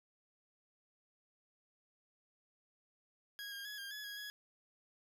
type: tone with pitch steps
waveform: 20% pulse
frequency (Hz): 1648 / 1615 / 1683 / 1606 / 1696 / 1653 / 1675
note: G#6 / G#6 / G#6 / G6 / G#6 / G#6 / G#6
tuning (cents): -14 / -49 / +23 / +41 / +36 / -9 / +14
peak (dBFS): -39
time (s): 3.39-4.3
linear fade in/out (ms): 0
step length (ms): 130
effects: none